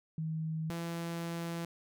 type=tone pair in turn; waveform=sine / sawtooth; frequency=159 / 168.5 Hz; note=D#3 / E3; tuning=+38 / +38 cents; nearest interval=minor second; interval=100 cents; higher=second; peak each=-33 / -32 dBFS; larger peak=second; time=0.18-0.7 / 0.7-1.65 s; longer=second; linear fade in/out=2 ms; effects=none